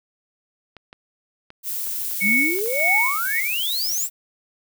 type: clicks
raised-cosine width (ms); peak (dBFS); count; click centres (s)
0.3; -25; 9; 0.767 / 0.929 / 1.504 / 1.87 / 2.112 / 2.589 / 2.66 / 2.801 / 2.882
type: noise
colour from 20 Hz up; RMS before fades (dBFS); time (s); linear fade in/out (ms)
violet; -27; 1.63-4.1; 50
type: tone with tremolo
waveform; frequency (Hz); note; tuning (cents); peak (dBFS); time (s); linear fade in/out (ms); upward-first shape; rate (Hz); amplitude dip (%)
sine; 2217; C#7; 0; -15; 2.2-3.41; 20; sine; 1.7; 100
type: exponential sweep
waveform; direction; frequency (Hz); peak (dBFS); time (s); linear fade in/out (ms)
sine; up; 185 to 8020; -23; 2.21-4.09; 50
effects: none